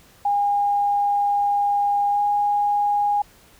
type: tone with pitch glide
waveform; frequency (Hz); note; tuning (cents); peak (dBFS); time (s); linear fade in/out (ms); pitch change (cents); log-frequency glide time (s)
sine; 813 to 821; G#5 to G#5; -37 to -20; -17; 0.25-3.22; 5; +17; 2.1-2.21
effects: pink hiss -52 dBFS RMS until 3.59 s